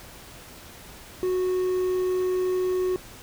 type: tone with quantisation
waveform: triangle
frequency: 367.9 Hz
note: F#4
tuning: 10 cents flat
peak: -20 dBFS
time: 1.23-2.96 s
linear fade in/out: 0 ms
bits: 8
effects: pink hiss -45 dBFS RMS until 3.22 s